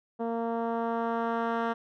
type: tone with low-pass filter sweep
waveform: 10% pulse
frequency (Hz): 230.5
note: A#3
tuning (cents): -19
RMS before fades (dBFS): -30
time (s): 0.19-1.74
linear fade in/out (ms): 20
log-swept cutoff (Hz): 620 to 1800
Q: 0.95
effects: none